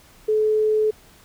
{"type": "tone", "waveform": "sine", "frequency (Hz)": 430.6, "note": "A4", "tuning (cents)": -37, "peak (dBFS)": -16, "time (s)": [0.28, 0.91], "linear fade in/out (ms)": 10, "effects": ["pink hiss -51 dBFS RMS until 1.24 s"]}